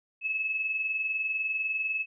sine tone pair together, 2592 / 2612 Hz, E7 / E7, -30 / -17 cents, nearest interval unison, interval 13 cents, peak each -28 / -37 dBFS, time 0.21-2.06 s, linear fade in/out 50 ms, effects none

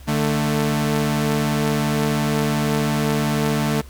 sawtooth tone pair together, 148.4 / 221.2 Hz, D3 / A3, +18 / +9 cents, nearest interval perfect fifth, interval 691 cents, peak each -17 dBFS, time 0.07-3.82 s, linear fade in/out 20 ms, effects added 67 Hz sine -38 dBFS peak until 3.89 s + pink hiss -48 dBFS RMS until 3.89 s

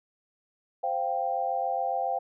sine chord, C suspended fourth, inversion none, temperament just, 523.3 / 697.7 / 784.9 Hz, C5 / F5 / G5, 0 / -2 / +2 cents, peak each -33 / -30 / -29 dBFS, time 0.83-2.19 s, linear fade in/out 10 ms, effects none

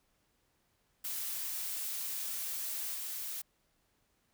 blue noise with level steps, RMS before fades -38 / -40 dBFS, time 1.04-3.42 s, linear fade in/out 10 ms, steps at 2.94 s, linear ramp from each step 10 ms, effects pink hiss -75 dBFS RMS until 4.33 s

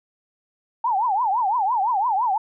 sine tone with vibrato, 875 Hz, A5, 10 cents flat, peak -18 dBFS, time 0.84-2.38 s, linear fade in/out 5 ms, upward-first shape triangle, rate 5.9 Hz, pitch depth 290 cents each way, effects none

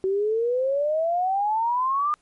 sine exponential sweep, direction up, 374.7 to 1220 Hz, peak -20 dBFS, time 0.04-2.14 s, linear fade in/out 0 ms, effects pink hiss -65 dBFS RMS until 2.21 s + MP3 48 kbps

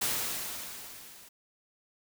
white noise with level ramp, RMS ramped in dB -29 to -53 dBFS, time 0.01-1.29 s, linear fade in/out 10 ms, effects none

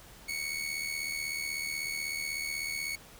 sawtooth tone with amplitude modulation, 2217 Hz, C#7, in tune, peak -27 dBFS, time 0.28-2.96 s, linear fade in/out 10 ms, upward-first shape sine, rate 76.2 Hz, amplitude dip 60%, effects added 40 Hz sine -62 dBFS peak until 3.19 s + pink hiss -53 dBFS RMS until 3.19 s

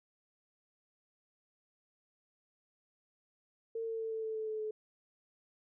sine tone with pitch steps, 453.8 / 450.4 / 447 / 443.7 / 440.4 / 437.1 / 433.8 / 430.6 Hz, A#4 / A4 / A4 / A4 / A4 / A4 / A4 / A4, -47 / +40 / +27 / +14 / +2 / -11 / -25 / -37 cents, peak -35 dBFS, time 3.75-4.71 s, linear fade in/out 5 ms, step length 120 ms, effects none

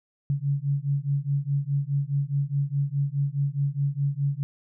sine beating tone pair, 138.59 / 143.39 Hz, C#3 / D3, 0 / -41 cents, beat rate 4.8 Hz, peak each -26 dBFS, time 0.3-4.43 s, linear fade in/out 0 ms, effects none

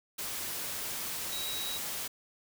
sine tone in noise, 3848 Hz, B7, 46 cents flat, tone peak -37 dBFS, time 1.32-1.78 s, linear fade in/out 10 ms, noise white, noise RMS -37 dBFS, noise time 0.18-2.08 s, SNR -3 dB, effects none

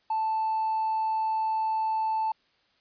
sine tone with hard clipping, 880 Hz, A5, in tune, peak -25 dBFS, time 0.1-2.32 s, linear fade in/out 5 ms, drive 1 dB, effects white hiss -67 dBFS RMS until 2.8 s + resampled to 11025 Hz

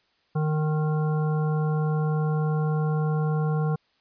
harmonic tone, 153.9 Hz, D#3, 19 cents flat, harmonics 1 / 3 / 5 / 7 / 9, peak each -22 / -32 / -36 / -39 / -41 dBFS, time 0.35-3.76 s, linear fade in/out 10 ms, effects white hiss -67 dBFS RMS until 4 s + resampled to 11025 Hz

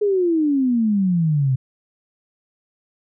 sine exponential sweep, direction down, 423.9 to 126.7 Hz, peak -15 dBFS, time 0.01-1.56 s, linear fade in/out 10 ms, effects none

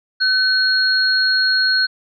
sine tone pair together, 1519 / 4296 Hz, F#6 / C8, +45 / +45 cents, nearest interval octave + tritone, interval 1800 cents, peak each -16 dBFS, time 0.2-1.87 s, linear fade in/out 20 ms, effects none

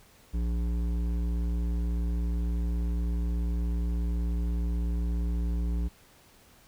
sine tone with hard clipping, 58.27 Hz, A#1, in tune, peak -28 dBFS, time 0.33-5.89 s, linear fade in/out 20 ms, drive 11 dB, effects pink hiss -58 dBFS RMS until 6.67 s

